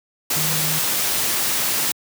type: tone in noise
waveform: sine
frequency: 156 Hz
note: D#3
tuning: 5 cents sharp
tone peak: -26 dBFS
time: 0.36-0.79 s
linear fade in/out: 5 ms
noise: white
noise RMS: -21 dBFS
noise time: 0.3-1.92 s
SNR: -8 dB
effects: high-pass 100 Hz 12 dB/octave